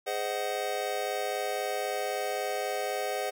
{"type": "chord", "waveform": "square", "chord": "Ab dominant seventh", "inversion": "none", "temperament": "just", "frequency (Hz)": [415.3, 519.1, 623, 747.5], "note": ["Ab4", "C5", "Eb5", "Gb5"], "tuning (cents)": [0, -14, 2, 17], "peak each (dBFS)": [-37, -36, -37, -35], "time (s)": [0.06, 3.31], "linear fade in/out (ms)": 20, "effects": []}